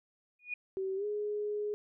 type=tone with exponential growth; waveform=sine; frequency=2456 Hz; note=D#7; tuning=23 cents flat; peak=-31 dBFS; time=0.39-0.54 s; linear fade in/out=5 ms; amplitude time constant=32 ms
type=tone with pitch glide; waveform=sine; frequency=382.7 to 417.3 Hz; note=G4 to G#4; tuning=-42 to +8 cents; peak=-32 dBFS; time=0.77-1.74 s; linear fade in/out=0 ms; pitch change=+150 cents; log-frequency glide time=0.96-1.05 s
effects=none